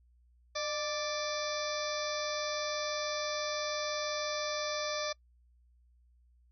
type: harmonic tone with a mistuned harmonic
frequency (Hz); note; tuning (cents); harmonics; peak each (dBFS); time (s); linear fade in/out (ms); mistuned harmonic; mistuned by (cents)
587.3; D5; 0; 1 / 2 / 3 / 4 / 6 / 7 / 8 / 9 / 10; -36 / -40 / -44 / -44 / -43 / -47 / -43 / -45 / -45; 0.55-5.13; 10; 1; +47
effects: noise-tail reverb RT60 0.1 s tail -24 dB re dry + added 60 Hz sine -62 dBFS peak until 6.51 s